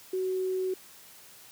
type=tone; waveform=sine; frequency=373.6 Hz; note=F#4; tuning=17 cents sharp; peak=-27 dBFS; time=0.13-0.74 s; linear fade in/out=5 ms; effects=white hiss -52 dBFS RMS until 1.51 s + high-pass 80 Hz 12 dB/octave